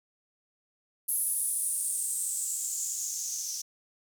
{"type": "noise with band-pass filter sweep", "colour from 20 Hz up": "violet", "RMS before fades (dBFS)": -32, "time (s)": [1.08, 3.62], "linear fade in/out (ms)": 10, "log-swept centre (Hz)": [11000, 5800], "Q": 6.6, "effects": []}